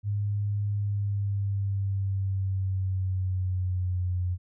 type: tone with pitch glide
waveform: sine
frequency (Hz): 102.5 to 90.27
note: G#2 to F#2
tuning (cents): -22 to -42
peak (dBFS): -25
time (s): 0.03-4.38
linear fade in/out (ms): 50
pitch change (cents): -220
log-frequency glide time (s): 0.72-4.1
effects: none